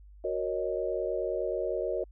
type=chord; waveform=sine; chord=D# minor seventh; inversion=first; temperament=equal with one note detuned; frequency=370 / 466.2 / 552.8 / 622.3 Hz; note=F#4 / A#4 / C#5 / D#5; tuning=0 / 0 / -5 / 0 cents; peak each=-34 dBFS; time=0.24-2.04 s; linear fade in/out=5 ms; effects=added 50 Hz sine -49 dBFS peak until 2.11 s